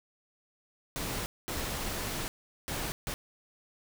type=noise bursts at uneven times; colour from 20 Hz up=pink; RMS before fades=-35 dBFS; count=4; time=0.96-1.26 / 1.48-2.28 / 2.68-2.92 / 3.07-3.14 s; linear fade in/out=0 ms; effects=none